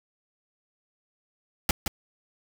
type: noise with echo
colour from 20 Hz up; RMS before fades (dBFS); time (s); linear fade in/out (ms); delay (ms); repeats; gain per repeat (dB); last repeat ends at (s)
pink; -22; 1.69-1.71; 2; 170; 1; -6; 1.88
effects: none